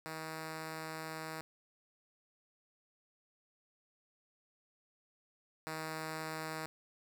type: tone pair in turn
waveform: 5% pulse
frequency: 159 / 158.28 Hz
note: D#3 / D#3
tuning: +38 / +30 cents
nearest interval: unison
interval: 8 cents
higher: first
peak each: -30 / -28 dBFS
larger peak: second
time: 0.06-1.41 / 5.67-6.66 s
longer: first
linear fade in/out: 0 ms
effects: none